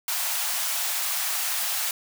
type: high-pass noise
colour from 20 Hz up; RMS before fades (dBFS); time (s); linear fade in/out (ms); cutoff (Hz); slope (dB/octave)
white; -27; 0.08-1.91; 2; 640; 48
effects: none